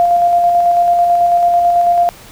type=tone with tremolo; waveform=sine; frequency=697 Hz; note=F5; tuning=4 cents flat; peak=-7 dBFS; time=0-2.09 s; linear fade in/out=0 ms; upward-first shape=square; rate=9.1 Hz; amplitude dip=25%; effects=pink hiss -38 dBFS RMS until 2.31 s